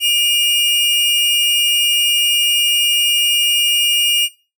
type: tone pair together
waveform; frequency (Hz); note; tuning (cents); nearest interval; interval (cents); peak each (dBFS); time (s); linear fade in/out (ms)
45% pulse; 2400 / 2848; D7 / F7; +37 / +33; minor third; 296; -23 / -13; 0-4.29; 50
effects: noise-tail reverb RT60 0.3 s tail -18 dB re dry